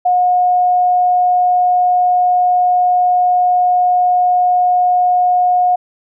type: tone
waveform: sine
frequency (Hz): 722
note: F#5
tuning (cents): -43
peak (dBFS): -9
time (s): 0.05-5.76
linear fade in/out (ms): 10
effects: none